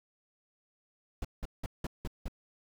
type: noise bursts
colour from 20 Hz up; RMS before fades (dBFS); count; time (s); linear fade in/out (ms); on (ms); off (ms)
brown; -35; 6; 1.22-2.282; 2; 27; 180
effects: none